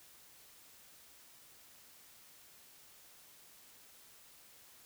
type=silence; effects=white hiss -60 dBFS RMS until 4.85 s